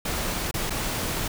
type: noise with dropouts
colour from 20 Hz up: pink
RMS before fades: -28 dBFS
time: 0.05-1.28 s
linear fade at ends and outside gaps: 5 ms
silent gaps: 0.512-0.54 / 0.698-0.704 s
effects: none